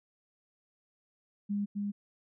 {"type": "tone with echo", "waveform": "sine", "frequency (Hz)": 203.5, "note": "G#3", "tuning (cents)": -35, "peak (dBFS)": -29, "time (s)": [1.49, 1.66], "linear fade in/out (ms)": 20, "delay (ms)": 260, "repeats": 1, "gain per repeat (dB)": -2, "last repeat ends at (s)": 1.92, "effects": []}